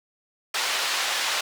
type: band-pass noise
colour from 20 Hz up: white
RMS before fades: -26 dBFS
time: 0.54-1.41 s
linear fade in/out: 5 ms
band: 690 to 4500 Hz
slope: 12 dB/octave
effects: none